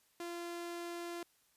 sawtooth tone, 344.2 Hz, F4, 25 cents flat, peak -37 dBFS, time 0.2-1.23 s, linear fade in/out 2 ms, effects white hiss -72 dBFS RMS until 1.56 s + resampled to 32000 Hz

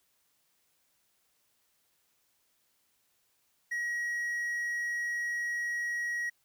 triangle tone, 1904 Hz, A#6, 36 cents sharp, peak -29 dBFS, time 3.71-6.3 s, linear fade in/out 10 ms, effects white hiss -73 dBFS RMS until 6.44 s

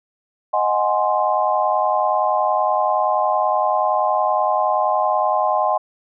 sine chord, Ab dominant seventh, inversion second, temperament equal, 622.3 / 740 / 830.6 / 1046.5 Hz, Eb5 / Gb5 / Ab5 / C6, 0 / 0 / 0 / 0 cents, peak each -21 dBFS, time 0.53-5.78 s, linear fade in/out 10 ms, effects none

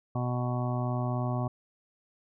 harmonic tone, 123.47 Hz, B2, in tune, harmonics 1 / 2 / 3 / 5 / 6 / 7 / 8 / 9, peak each -29 / -35 / -41 / -38 / -39 / -44 / -45 / -41 dBFS, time 0.15-1.48 s, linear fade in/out 5 ms, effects none

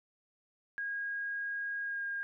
sine tone with pitch glide, 1635 to 1618.1 Hz, G#6 to G#6, -28 to -46 cents, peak -34 dBFS, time 0.78-2.23 s, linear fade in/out 0 ms, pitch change -18 cents, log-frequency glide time 1.82-2.03 s, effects none

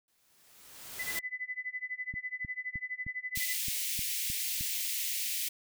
white noise with exponential growth, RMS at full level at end -35 dBFS, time 0.08-1.19 s, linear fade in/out 1 ms, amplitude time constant 240 ms
sine tone with tremolo, 2006 Hz, B6, 26 cents sharp, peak -32 dBFS, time 0.99-3.57 s, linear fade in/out 5 ms, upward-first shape sine, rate 12 Hz, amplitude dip 95%
click train, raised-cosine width 5 ms, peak -30 dBFS, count 9, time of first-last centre 2.14-4.609 s, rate 3.24 Hz
white high-pass noise, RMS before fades -34 dBFS, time 3.35-5.49 s, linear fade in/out 10 ms, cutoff 2000 Hz, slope 48 dB/octave
effects none

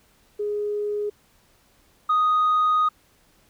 sine tone pair in turn, 415.3 / 1244.5 Hz, G#4 / D#6, 0 / 0 cents, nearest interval octave + perfect fifth, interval 1900 cents, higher second, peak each -23 / -15 dBFS, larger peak second, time 0.39-1.1 / 2.09-2.89 s, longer second, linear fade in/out 10 ms, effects tanh soft clip ceiling -15 dBFS + pink hiss -60 dBFS RMS until 3.49 s

